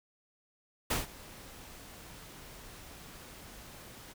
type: noise with ADSR envelope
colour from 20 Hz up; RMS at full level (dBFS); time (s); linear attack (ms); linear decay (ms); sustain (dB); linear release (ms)
pink; -29; 0.9-4.14; 10; 150; -21; 23
effects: none